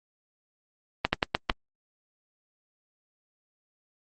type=slowing click train; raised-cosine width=0.3 ms; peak=-5 dBFS; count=5; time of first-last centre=1.05-1.498 s; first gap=80 ms; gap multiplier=1.23; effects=Opus 24 kbps